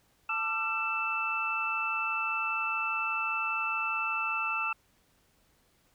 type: tone cluster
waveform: sine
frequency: 885 / 1188 / 1353 / 2648 Hz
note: A5 / D6 / E6 / E7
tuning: +10 / +20 / +45 / +7 cents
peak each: -38 / -39 / -33 / -31 dBFS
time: 0.29-4.73 s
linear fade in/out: 5 ms
effects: pink hiss -68 dBFS RMS until 5.94 s